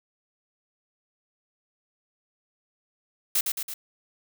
blue noise with echo, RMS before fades -23 dBFS, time 3.35-3.41 s, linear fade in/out 5 ms, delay 110 ms, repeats 3, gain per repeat -4 dB, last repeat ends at 3.74 s, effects none

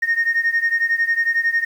sine beating tone pair, 1844 / 1855 Hz, A#6 / A#6, -19 / -9 cents, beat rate 11 Hz, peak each -17 / -19 dBFS, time 0.02-1.65 s, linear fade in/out 10 ms, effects tanh soft clip ceiling -11 dBFS + 8-bit

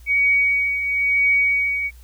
sine tone with tremolo, 2253 Hz, C#7, 28 cents sharp, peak -13 dBFS, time 0.06-1.91 s, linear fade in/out 50 ms, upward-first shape triangle, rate 1 Hz, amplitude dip 60%, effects added 60 Hz sine -41 dBFS peak until 2.03 s + white hiss -55 dBFS RMS until 2.03 s

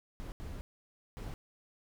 brown noise bursts at uneven times, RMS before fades -42 dBFS, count 3, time 0.2-0.32 / 0.4-0.61 / 1.17-1.34 s, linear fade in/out 0 ms, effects none

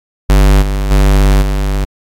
square tone with level steps, 49.1 Hz, G1, 4 cents sharp, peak -5 / -13 / -6 / -12 dBFS, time 0.29-1.85 s, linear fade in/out 10 ms, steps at 0.61 / 0.9 / 1.41 s, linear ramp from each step 20 ms, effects AAC 64 kbps

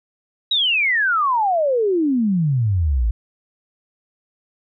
sine exponential sweep, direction down, 3900 to 51.91 Hz, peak -15 dBFS, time 0.51-3.11 s, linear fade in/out 5 ms, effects none

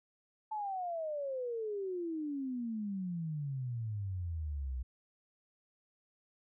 sine exponential sweep, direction down, 879 to 60.9 Hz, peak -35 dBFS, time 0.51-4.83 s, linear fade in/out 10 ms, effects none

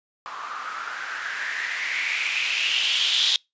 violet noise with low-pass filter sweep, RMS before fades -26 dBFS, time 0.26-3.36 s, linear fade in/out 0 ms, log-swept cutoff 1100 to 3600 Hz, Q 5.3, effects noise-tail reverb RT60 0.2 s tail -26 dB re dry + resampled to 16000 Hz

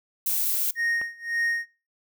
violet noise, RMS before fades -25 dBFS, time 0.26-0.71 s, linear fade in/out 5 ms
triangle tone with tremolo, 1860 Hz, A#6, 4 cents flat, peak -20 dBFS, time 0.75-1.66 s, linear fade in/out 50 ms, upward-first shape sine, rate 1.8 Hz, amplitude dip 95%
click, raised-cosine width 0.5 ms, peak -23 dBFS, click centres 1.015 s
effects noise-tail reverb RT60 0.4 s tail -23 dB re dry

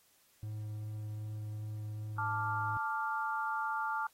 triangle tone with vibrato, 106.8 Hz, G#2, 49 cents sharp, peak -36 dBFS, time 0.43-2.77 s, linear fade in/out 0 ms, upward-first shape triangle, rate 2.6 Hz, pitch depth 8 cents each way
sine chord, D minor, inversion second, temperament equal, 880 / 1174.7 / 1396.9 Hz, A5 / D6 / F6, 0 / 0 / 0 cents, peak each -36 / -38 / -37 dBFS, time 2.18-4.07 s, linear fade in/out 5 ms
effects white hiss -68 dBFS RMS until 4.13 s + AAC 48 kbps

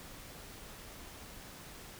silence, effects pink hiss -50 dBFS RMS until 1.99 s

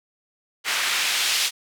white noise with band-pass filter sweep, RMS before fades -23 dBFS, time 0.64-1.51 s, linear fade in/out 50 ms, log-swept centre 1900 to 3600 Hz, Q 1, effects none

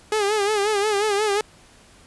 sawtooth tone with vibrato, 415.3 Hz, G#4, in tune, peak -15 dBFS, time 0.12-1.41 s, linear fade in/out 2 ms, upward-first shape sine, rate 5.6 Hz, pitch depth 83 cents each way, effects pink hiss -51 dBFS RMS until 2.06 s + resampled to 24000 Hz

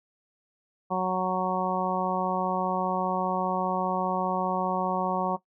harmonic tone, 185 Hz, F#3, in tune, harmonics 1 / 2 / 3 / 4 / 5 / 6, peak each -31 / -34 / -32 / -30 / -31 / -32 dBFS, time 0.9-5.37 s, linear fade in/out 20 ms, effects noise-tail reverb RT60 0.1 s tail -17 dB re dry

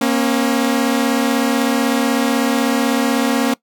sawtooth tone pair together, 236.2 / 272.3 Hz, A#3 / C#4, +23 / -31 cents, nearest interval major second, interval 246 cents, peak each -13 dBFS, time 0.01-3.54 s, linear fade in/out 5 ms, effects noise-tail reverb RT60 0.1 s tail -21 dB re dry

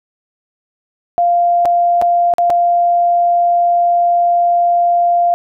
sine tone with dropouts, 696 Hz, F5, 6 cents flat, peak -9 dBFS, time 1.18-5.34 s, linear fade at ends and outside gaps 0 ms, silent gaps 1.652-1.656 / 2.015-2.022 / 2.338-2.383 / 2.499-2.503 s, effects none

